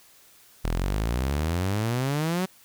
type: exponential sweep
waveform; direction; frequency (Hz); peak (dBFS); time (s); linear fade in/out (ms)
sawtooth; up; 38.89 to 191.2; -20; 0.64-2.46; 10
effects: white hiss -55 dBFS RMS until 2.64 s